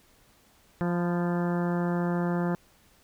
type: harmonic tone with a mistuned harmonic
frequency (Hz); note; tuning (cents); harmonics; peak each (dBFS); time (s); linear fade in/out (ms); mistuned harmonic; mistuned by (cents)
174.61; F3; 0; 1 / 2 / 3 / 4 / 5 / 6 / 7 / 8 / 9 / 10; -26 / -32 / -36 / -38 / -40 / -42 / -43 / -44 / -45 / -46; 0.81-2.55; 0; 6; -44
effects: pink hiss -61 dBFS RMS until 3.03 s